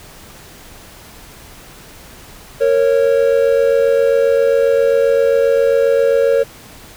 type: tone pair together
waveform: triangle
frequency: 462.5 / 550 Hz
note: A#4 / C#5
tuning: -14 / -14 cents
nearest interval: minor third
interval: 300 cents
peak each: -11 dBFS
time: 2.6-6.44 s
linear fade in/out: 20 ms
effects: pink hiss -39 dBFS RMS until 6.96 s